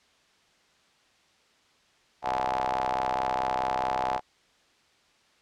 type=ring-modulated tone; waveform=sawtooth; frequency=64.6 Hz; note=C2; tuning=21 cents flat; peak=-19 dBFS; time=2.22-4.21 s; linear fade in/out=50 ms; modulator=795 Hz; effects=white hiss -63 dBFS RMS until 5.41 s + low-pass 5000 Hz 12 dB/octave